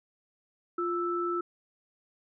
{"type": "tone pair together", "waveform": "sine", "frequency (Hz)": [349.2, 1319.5], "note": ["F4", "E6"], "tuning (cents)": [0, 1], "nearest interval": "octave + major seventh", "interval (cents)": 2301, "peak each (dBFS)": [-30, -31], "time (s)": [0.78, 1.41], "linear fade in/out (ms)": 5, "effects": []}